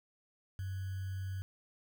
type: tone with sample-and-hold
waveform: sine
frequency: 95 Hz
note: F#2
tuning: 46 cents sharp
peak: -36 dBFS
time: 0.59-1.42 s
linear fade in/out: 0 ms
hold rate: 1575 Hz
effects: none